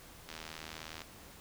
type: click train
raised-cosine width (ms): 0.2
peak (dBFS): -26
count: 59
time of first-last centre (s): 0.29-1.018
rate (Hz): 79.7
effects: pink hiss -54 dBFS RMS until 1.4 s